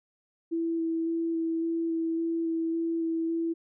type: tone with vibrato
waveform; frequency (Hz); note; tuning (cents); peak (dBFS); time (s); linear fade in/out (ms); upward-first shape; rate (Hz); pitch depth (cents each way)
sine; 329.6; E4; 0; -26; 0.51-3.54; 20; square; 1.8; 10
effects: none